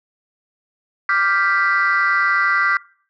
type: chord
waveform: sine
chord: G dominant seventh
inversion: second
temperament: equal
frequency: 1174.7 / 1396.9 / 1568 / 1975.5 Hz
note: D6 / F6 / G6 / B6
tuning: 0 / 0 / 0 / 0 cents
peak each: -19 dBFS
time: 1.09-2.77 s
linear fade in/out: 2 ms
effects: noise-tail reverb RT60 0.5 s tail -23 dB re dry + tanh soft clip ceiling -8 dBFS